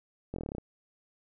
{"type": "slowing click train", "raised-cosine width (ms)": 2, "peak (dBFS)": -23, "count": 10, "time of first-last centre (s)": [0.34, 0.583], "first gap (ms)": 22, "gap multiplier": 1.05, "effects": []}